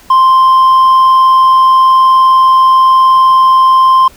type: tone with hard clipping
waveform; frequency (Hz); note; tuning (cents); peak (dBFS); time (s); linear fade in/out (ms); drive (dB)
sine; 1046.5; C6; 0; -4; 0.1-4.08; 5; 2
effects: pink hiss -40 dBFS RMS until 4.16 s